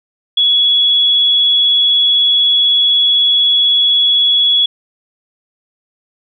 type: tone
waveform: sine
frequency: 3371 Hz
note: G#7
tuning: 25 cents sharp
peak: -8 dBFS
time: 0.37-4.66 s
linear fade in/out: 5 ms
effects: none